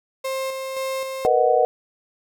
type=tone with tremolo; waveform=35% pulse; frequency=530 Hz; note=C5; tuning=22 cents sharp; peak=-22 dBFS; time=0.24-1.27 s; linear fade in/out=10 ms; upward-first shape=square; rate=1.9 Hz; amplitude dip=35%
type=chord; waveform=sine; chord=B major seventh; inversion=third; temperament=just; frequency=463 / 493.9 / 617.4 / 740.8 Hz; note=A#4 / B4 / D#5 / F#5; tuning=-12 / 0 / -14 / +2 cents; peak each=-22 / -19 / -21 / -19 dBFS; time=1.25-1.65 s; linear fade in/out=0 ms
effects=none